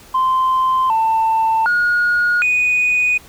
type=tone with pitch steps; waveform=sine; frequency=1039 / 892 / 1440 / 2479 Hz; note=C6 / A5 / F#6 / D#7; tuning=-12 / +23 / -47 / -7 cents; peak=-11 dBFS; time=0.14-3.18 s; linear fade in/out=10 ms; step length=760 ms; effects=tanh soft clip ceiling -10 dBFS + pink hiss -43 dBFS RMS until 3.28 s